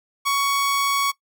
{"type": "tone", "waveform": "sawtooth", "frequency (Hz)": 1117, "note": "C#6", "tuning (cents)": 13, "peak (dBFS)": -15, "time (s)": [0.25, 1.12], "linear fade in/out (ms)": 20, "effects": ["noise-tail reverb RT60 0.1 s tail -19 dB re dry"]}